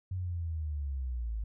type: linear sweep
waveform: sine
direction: down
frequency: 94 to 51.91 Hz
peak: -32 dBFS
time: 0.11-1.44 s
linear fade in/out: 5 ms
effects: none